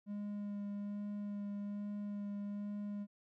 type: tone with vibrato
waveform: triangle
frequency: 204.4 Hz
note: G#3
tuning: 27 cents flat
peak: -37 dBFS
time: 0.06-3.07 s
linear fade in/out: 50 ms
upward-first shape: sine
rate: 1.2 Hz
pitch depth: 12 cents each way
effects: none